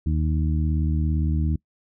harmonic tone, 77.6 Hz, D#2, 4 cents flat, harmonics 1 / 2 / 3 / 4, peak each -21 / -26 / -31 / -33 dBFS, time 0.06-1.56 s, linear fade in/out 5 ms, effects noise-tail reverb RT60 0.1 s tail -24 dB re dry

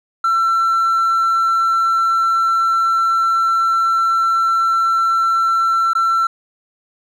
triangle tone with dropouts, 1346 Hz, E6, 36 cents sharp, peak -10 dBFS, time 0.24-6.27 s, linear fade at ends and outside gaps 5 ms, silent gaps 5.934-5.951 s, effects tanh soft clip ceiling -7 dBFS

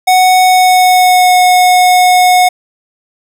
square tone with pitch glide, 740 to 728.5 Hz, F#5 to F#5, 0 to -27 cents, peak -5 dBFS, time 0.07-2.49 s, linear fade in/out 10 ms, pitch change -27 cents, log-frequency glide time 0.43-1.36 s, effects none

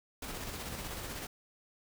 pink noise with tremolo, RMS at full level -40 dBFS, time 0.22-1.27 s, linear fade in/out 5 ms, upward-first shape square, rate 16 Hz, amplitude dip 30%, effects none

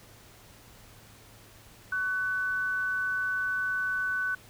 sine tone pair together, 1123.7 / 1500 Hz, C#6 / F#6, +23 / +23 cents, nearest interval perfect fourth, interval 500 cents, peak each -39 / -27 dBFS, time 1.92-4.35 s, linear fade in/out 5 ms, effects added 109 Hz sine -58 dBFS peak until 4.49 s + pink hiss -54 dBFS RMS until 4.49 s

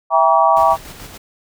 sine chord, E diminished seventh, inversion none, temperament just, 659.3 / 791.1 / 949.3 / 1139.2 Hz, E5 / G5 / Bb5 / Db6, 0 / +16 / +31 / +47 cents, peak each -15 dBFS, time 0.1-0.77 s, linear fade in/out 50 ms
pink noise with tremolo, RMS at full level -34 dBFS, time 0.56-1.18 s, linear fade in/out 10 ms, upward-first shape square, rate 6.9 Hz, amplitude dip 35%
effects none

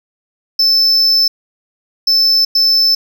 triangle tone bursts at uneven times, 5274 Hz, E8, in tune, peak -7 dBFS, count 3, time 0.59-1.28 / 2.07-2.45 / 2.55-2.95 s, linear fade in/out 5 ms, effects 7-bit

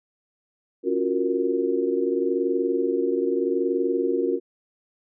sine chord, Gb major seventh, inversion second, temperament equal, 277.2 / 349.2 / 370 / 466.2 Hz, Db4 / F4 / Gb4 / Bb4, 0 / 0 / 0 / 0 cents, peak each -28 / -26 / -25 / -26 dBFS, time 0.83-4.4 s, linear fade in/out 50 ms, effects none

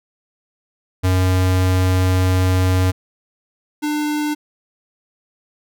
square tone pair in turn, 92.5 / 299.1 Hz, F#2 / D4, 0 / +32 cents, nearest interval octave + minor sixth, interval 2032 cents, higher second, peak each -14 / -19 dBFS, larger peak first, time 1.03-2.92 / 3.82-4.35 s, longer first, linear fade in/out 20 ms, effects none

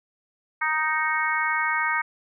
harmonic tone with a mistuned harmonic, 311.1 Hz, D#4, in tune, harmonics 3 / 4 / 5 / 6 / 7, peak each -28 / -28 / -28 / -28 / -28 dBFS, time 0.61-2.02 s, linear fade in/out 10 ms, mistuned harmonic 7, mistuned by +18 cents, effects none

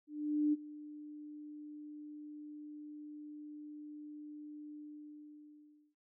sine tone with ADSR envelope, 298.7 Hz, D4, 29 cents sharp, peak -27 dBFS, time 0.07-5.95 s, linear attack 460 ms, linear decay 27 ms, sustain -19 dB, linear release 1200 ms, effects none

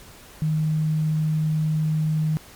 sine tone, 155.56 Hz, D#3, in tune, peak -19 dBFS, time 0.42-2.37 s, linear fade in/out 0 ms, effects pink hiss -46 dBFS RMS until 2.55 s + MP3 96 kbps

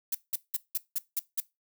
violet noise bursts, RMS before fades -29 dBFS, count 7, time 0.12-1.403 s, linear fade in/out 5 ms, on 29 ms, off 180 ms, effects noise-tail reverb RT60 0.2 s tail -19 dB re dry

